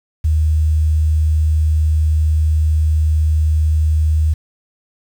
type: tone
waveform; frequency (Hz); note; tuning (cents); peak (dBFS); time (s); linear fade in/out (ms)
sine; 77.78; D#2; 0; -11; 0.24-4.34; 10
effects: 7-bit